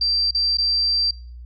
sine tone with dropouts, 4699 Hz, D8, in tune, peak -17 dBFS, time 0.01-1.11 s, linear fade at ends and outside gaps 5 ms, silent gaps 0.31-0.347 / 0.572-0.583 s, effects noise-tail reverb RT60 0.5 s tail -25 dB re dry + added 60 Hz sine -35 dBFS peak until 1.45 s

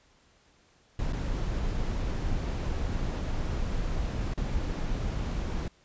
brown noise with dropouts, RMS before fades -30 dBFS, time 0.99-5.68 s, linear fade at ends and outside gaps 2 ms, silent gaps 1.125-1.131 / 4.338-4.376 s, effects pink hiss -63 dBFS RMS until 5.84 s + resampled to 16000 Hz

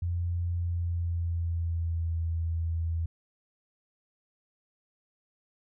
sine tone with pitch glide, 86.7 to 82.69 Hz, F2 to E2, -12 to +6 cents, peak -27 dBFS, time 0.02-3.06 s, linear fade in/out 5 ms, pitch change -82 cents, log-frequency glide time 0.55-2.18 s, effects none

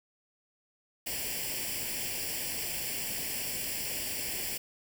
white noise with comb filter, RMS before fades -35 dBFS, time 1.06-4.58 s, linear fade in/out 10 ms, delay 0.39 ms, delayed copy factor +0.8, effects none

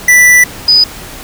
square / sine tone pair in turn, 1975.5 / 4978 Hz, B6 / D#8, 0 / 0 cents, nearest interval octave + major third, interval 1600 cents, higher second, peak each -3 dBFS, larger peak neither, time 0.08-0.44 / 0.68-0.84 s, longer first, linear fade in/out 5 ms, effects pink hiss -28 dBFS RMS until 1.23 s

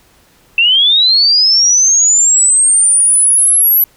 sine linear sweep, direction up, 2655 to 11840 Hz, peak -6 dBFS, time 0.58-3.84 s, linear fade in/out 2 ms, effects pink hiss -49 dBFS RMS until 3.96 s

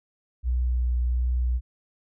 sine tone with vibrato, 61.3 Hz, B1, 12 cents flat, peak -21 dBFS, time 0.43-1.61 s, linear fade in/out 50 ms, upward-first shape triangle, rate 1.4 Hz, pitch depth 17 cents each way, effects none

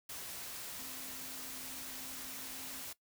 sine tone in noise, 261.6 Hz, C4, in tune, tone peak -56 dBFS, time 0.79-2.82 s, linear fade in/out 5 ms, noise white, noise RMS -45 dBFS, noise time 0.09-2.93 s, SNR -14 dB, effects noise-tail reverb RT60 0.1 s tail -18 dB re dry

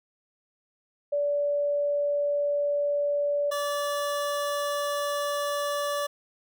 sine / 25% pulse tone pair in turn, 578 / 578 Hz, D5 / D5, -28 / -28 cents, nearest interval unison, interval 0 cents, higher neither, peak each -23 dBFS, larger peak neither, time 1.12-3.51 / 3.51-6.07 s, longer second, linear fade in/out 10 ms, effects none

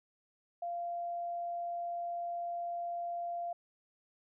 sine tone, 692 Hz, F5, 16 cents flat, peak -35 dBFS, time 0.62-3.53 s, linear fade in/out 5 ms, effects none

